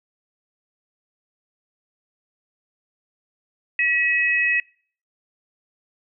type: tone pair together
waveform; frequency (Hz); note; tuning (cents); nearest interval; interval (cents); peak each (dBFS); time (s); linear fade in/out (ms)
sine; 1933.1 / 2555; B6 / D#7; -38 / +45; perfect fourth; 483; -20; 3.79-4.6; 2
effects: noise-tail reverb RT60 0.5 s tail -26 dB re dry